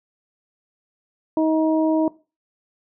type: harmonic tone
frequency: 316.3 Hz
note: D#4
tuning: 29 cents sharp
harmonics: 1 / 2 / 3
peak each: -17 / -23 / -27 dBFS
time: 1.37-2.08 s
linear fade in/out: 2 ms
effects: noise-tail reverb RT60 0.3 s tail -19 dB re dry